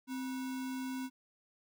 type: tone with sample-and-hold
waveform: sine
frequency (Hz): 260.4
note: C4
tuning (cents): -8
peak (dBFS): -36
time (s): 0.07-1.1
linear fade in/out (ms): 50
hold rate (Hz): 1225
effects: none